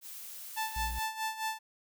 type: noise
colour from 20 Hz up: blue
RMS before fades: -45 dBFS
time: 0.01-1.07 s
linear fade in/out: 50 ms
type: tone with tremolo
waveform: sawtooth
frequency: 880 Hz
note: A5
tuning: in tune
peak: -27 dBFS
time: 0.56-1.59 s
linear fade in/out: 20 ms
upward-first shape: sine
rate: 4.7 Hz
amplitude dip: 75%
type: tone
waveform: triangle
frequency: 58.8 Hz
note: A#1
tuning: 16 cents sharp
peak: -33 dBFS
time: 0.76-0.99 s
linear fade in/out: 5 ms
effects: none